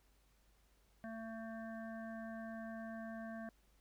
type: harmonic tone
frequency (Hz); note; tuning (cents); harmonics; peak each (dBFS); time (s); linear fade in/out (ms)
224.4; A3; +34; 1 / 3 / 5 / 7 / 8; -46 / -49 / -59 / -55 / -60; 1.04-3.49; 0
effects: added 50 Hz sine -70 dBFS peak until 3.8 s + pink hiss -75 dBFS RMS until 3.8 s